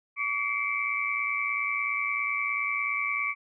sine tone cluster, 1145 / 2106 / 2196 / 2313 Hz, D6 / C7 / C#7 / D7, -44 / +11 / -17 / -27 cents, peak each -33 / -34 / -34 / -29 dBFS, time 0.16-3.35 s, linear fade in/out 50 ms, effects none

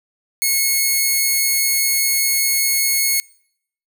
5% pulse tone, 2185 Hz, C#7, 26 cents flat, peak -5 dBFS, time 0.42-3.2 s, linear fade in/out 0 ms, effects noise-tail reverb RT60 0.7 s tail -26 dB re dry

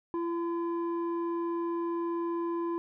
square tone with low-pass filter, 339.4 Hz, F4, 49 cents flat, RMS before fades -32 dBFS, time 0.14-2.78 s, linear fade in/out 0 ms, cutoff 800 Hz, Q 8, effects none

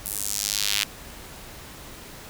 square tone with high-pass filter sweep, 51.2 Hz, G#1, 24 cents flat, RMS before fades -27 dBFS, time 0.05-0.84 s, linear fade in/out 5 ms, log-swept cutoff 11000 to 2800 Hz, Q 1.4, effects pink hiss -42 dBFS RMS until 2.29 s

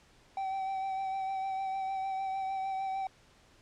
triangle tone with vibrato, 770 Hz, G5, 31 cents flat, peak -30 dBFS, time 0.37-3.07 s, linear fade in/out 2 ms, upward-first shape sine, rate 6.6 Hz, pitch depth 21 cents each way, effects pink hiss -62 dBFS RMS until 3.61 s + low-pass 7000 Hz 12 dB/octave

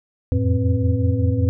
sine tone cluster, 85.1 / 90.4 / 111 / 263.9 / 493.8 Hz, F2 / F#2 / A2 / C4 / B4, -44 / -40 / +16 / +15 / 0 cents, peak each -24 / -20 / -20 / -24 / -28 dBFS, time 0.32-1.49 s, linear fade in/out 0 ms, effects none

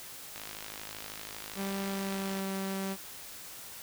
click train, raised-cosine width 0.2 ms, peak -24 dBFS, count 108, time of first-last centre 0.36-2.39 s, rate 52.7 Hz
sawtooth tone with pitch glide, 196 to 193.19 Hz, G3 to G3, 0 to -25 cents, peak -29 dBFS, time 1.55-2.97 s, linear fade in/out 50 ms, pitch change -25 cents, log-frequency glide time 1.87-2.45 s
effects white hiss -46 dBFS RMS until 3.82 s

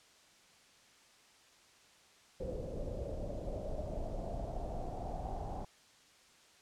brown noise with low-pass filter sweep, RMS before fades -40 dBFS, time 2.4-5.65 s, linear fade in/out 5 ms, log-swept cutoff 520 to 790 Hz, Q 7, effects white hiss -63 dBFS RMS until 6.61 s + low-pass 7000 Hz 12 dB/octave

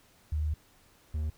sine / triangle tone pair in turn, 76.3 / 76.83 Hz, D#2 / D#2, -33 / -21 cents, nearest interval unison, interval 12 cents, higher second, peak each -27 dBFS, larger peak neither, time 0.32-0.54 / 1.14-1.3 s, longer first, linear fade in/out 5 ms, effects pink hiss -62 dBFS RMS until 1.37 s

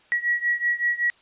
sine beating tone pair, 1918 / 1923.3 Hz, A#6 / B6, +49 / -46 cents, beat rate 5.3 Hz, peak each -23 / -25 dBFS, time 0.12-1.1 s, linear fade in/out 0 ms, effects white hiss -57 dBFS RMS until 1.21 s + resampled to 8000 Hz

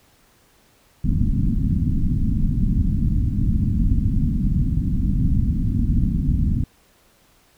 pink low-pass noise, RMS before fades -19 dBFS, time 1.04-6.64 s, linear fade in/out 5 ms, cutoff 260 Hz, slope 48 dB/octave, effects pink hiss -57 dBFS RMS until 7.57 s

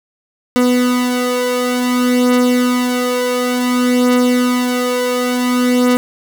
30% pulse beating tone pair, 247.7 / 248.26 Hz, B3 / B3, +5 / +9 cents, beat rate 0.56 Hz, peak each -15 / -11 dBFS, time 0.56-5.97 s, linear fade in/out 0 ms, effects none

